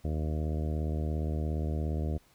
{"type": "harmonic tone", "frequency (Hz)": 77.2, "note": "D#2", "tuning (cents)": -13, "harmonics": [1, 2, 3, 4, 5, 6, 7, 8, 9], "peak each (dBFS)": [-30, -36, -40, -42, -44, -46, -47, -48, -49], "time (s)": [0.04, 2.18], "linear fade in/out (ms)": 10, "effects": ["pink hiss -64 dBFS RMS until 2.34 s"]}